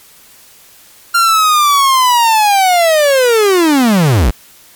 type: linear sweep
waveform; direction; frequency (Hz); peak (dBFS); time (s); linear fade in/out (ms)
45% pulse; down; 1395 to 43.9; -7; 1.14-4.31; 10
effects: white hiss -42 dBFS RMS until 4.75 s + MP3 96 kbps